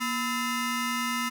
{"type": "ring-modulated tone", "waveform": "20% pulse", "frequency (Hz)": 770, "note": "G5", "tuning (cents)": -31, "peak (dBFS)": -19, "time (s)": [0, 1.3], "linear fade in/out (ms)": 20, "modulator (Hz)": 532, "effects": []}